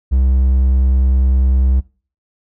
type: tone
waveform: triangle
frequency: 65 Hz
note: C2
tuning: 11 cents flat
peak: -8 dBFS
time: 0.11-1.81 s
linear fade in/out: 20 ms
effects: noise-tail reverb RT60 0.4 s tail -22 dB re dry